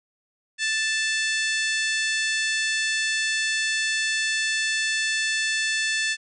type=harmonic tone; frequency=880 Hz; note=A5; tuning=in tune; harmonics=2 / 3 / 4 / 5 / 6 / 7 / 8 / 9 / 10; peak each=-25 / -29 / -31 / -33 / -35 / -36 / -37 / -38 / -39 dBFS; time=0.58-6.17 s; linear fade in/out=50 ms; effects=none